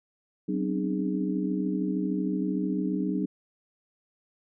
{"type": "tone cluster", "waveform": "sine", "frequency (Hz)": [189.3, 257.8, 271.2, 304.1, 414.3], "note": ["F#3", "C4", "C#4", "D#4", "G#4"], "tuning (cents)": [40, -26, -38, -40, -4], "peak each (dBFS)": [-29, -33, -37, -30, -37], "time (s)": [0.48, 3.26], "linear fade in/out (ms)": 10, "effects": []}